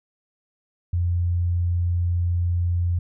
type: tone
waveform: sine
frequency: 87.31 Hz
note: F2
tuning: in tune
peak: -19 dBFS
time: 0.93-2.99 s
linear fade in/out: 5 ms
effects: none